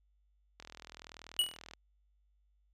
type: click train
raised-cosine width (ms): 0.2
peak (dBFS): -30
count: 47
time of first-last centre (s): 0.6-1.736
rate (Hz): 40.5
type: tone with exponential decay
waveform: square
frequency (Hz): 2924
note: F#7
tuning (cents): -21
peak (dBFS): -24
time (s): 1.39-1.57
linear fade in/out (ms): 2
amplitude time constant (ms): 39
effects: added 50 Hz sine -69 dBFS peak until 2.73 s